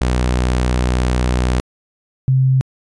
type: tone pair in turn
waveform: sawtooth / sine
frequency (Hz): 62 / 131.37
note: B1 / C3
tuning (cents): +7 / +7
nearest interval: octave + minor second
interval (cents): 1300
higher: second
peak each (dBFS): -10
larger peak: neither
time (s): 0.01-1.6 / 2.28-2.61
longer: first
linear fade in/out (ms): 0
effects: resampled to 22050 Hz